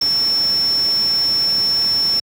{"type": "tone in noise", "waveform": "sine", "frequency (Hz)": 5400, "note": "E8", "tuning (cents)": 41, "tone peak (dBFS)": -14, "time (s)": [0.01, 2.2], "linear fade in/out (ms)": 5, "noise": "pink", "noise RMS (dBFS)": -31, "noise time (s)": [0.01, 2.2], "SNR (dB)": 14, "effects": ["high-pass 100 Hz 12 dB/octave"]}